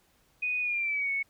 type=tone with pitch glide; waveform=sine; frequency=2484 to 2213 Hz; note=D#7 to C#7; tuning=-3 to -3 cents; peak=-27 dBFS; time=0.42-1.23 s; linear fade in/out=10 ms; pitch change=-200 cents; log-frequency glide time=0.61-1.11 s; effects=pink hiss -67 dBFS RMS until 1.29 s